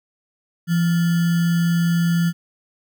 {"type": "tone with sample-and-hold", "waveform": "sine", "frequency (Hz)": 169.8, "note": "F3", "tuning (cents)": -48, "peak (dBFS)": -15, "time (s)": [0.67, 2.33], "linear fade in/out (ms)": 50, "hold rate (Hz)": 1575, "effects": []}